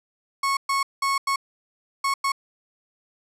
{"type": "tone bursts at uneven times", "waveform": "35% pulse", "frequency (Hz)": 1100, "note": "C#6", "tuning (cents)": -14, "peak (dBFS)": -19, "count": 6, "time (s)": [[0.43, 0.57], [0.69, 0.83], [1.02, 1.18], [1.27, 1.36], [2.04, 2.14], [2.24, 2.32]], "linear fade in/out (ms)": 5, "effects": ["low-pass 11000 Hz 12 dB/octave"]}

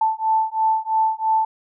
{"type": "beating tone pair", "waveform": "sine", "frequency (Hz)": [880, 883], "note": ["A5", "A5"], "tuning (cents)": [0, 6], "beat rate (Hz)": 3, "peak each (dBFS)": -20, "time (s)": [0.01, 1.45], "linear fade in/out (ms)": 5, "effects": []}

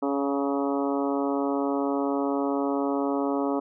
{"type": "harmonic tone with a mistuned harmonic", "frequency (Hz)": 140, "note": "C#3", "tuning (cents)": 18, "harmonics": [2, 3, 4, 5, 6, 7, 8, 9], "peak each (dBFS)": [-26, -30, -32, -34, -36, -37, -38, -39], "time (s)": [0.02, 3.6], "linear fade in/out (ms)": 10, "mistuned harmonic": 7, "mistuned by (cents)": -28, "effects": []}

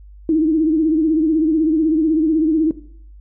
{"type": "tone with vibrato", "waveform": "sine", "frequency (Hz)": 314.7, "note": "D#4", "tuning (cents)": 20, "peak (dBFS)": -12, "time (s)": [0.29, 2.71], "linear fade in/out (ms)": 2, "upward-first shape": "sine", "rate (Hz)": 16, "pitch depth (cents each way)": 84, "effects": ["noise-tail reverb RT60 0.6 s tail -17 dB re dry", "added 50 Hz sine -38 dBFS peak until 3.2 s"]}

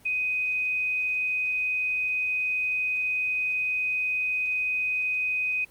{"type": "tone", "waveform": "sine", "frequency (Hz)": 2504, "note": "D#7", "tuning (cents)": 10, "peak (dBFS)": -24, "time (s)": [0.05, 5.65], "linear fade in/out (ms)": 10, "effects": ["pink hiss -56 dBFS RMS until 5.7 s", "Opus 24 kbps"]}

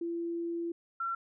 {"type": "tone pair in turn", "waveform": "sine", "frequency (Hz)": [338.8, 1358.3], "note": ["E4", "F6"], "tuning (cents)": [48, -49], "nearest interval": "2 octaves", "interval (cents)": 2403, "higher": "second", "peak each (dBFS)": [-32, -31], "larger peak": "second", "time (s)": [[0.01, 0.72], [1, 1.15]], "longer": "first", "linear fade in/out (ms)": 5, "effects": []}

